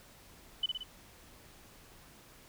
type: tone with echo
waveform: sine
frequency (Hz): 3000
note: F#7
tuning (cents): +23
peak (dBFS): -27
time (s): 0.63-0.66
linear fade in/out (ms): 5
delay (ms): 58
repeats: 3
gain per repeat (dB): -4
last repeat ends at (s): 0.834
effects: pink hiss -57 dBFS RMS until 2.48 s